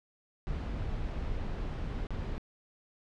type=noise with dropouts; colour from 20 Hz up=brown; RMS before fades=-35 dBFS; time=0.47-2.38 s; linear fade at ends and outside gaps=0 ms; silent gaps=2.069-2.106 s; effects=low-pass 4000 Hz 12 dB/octave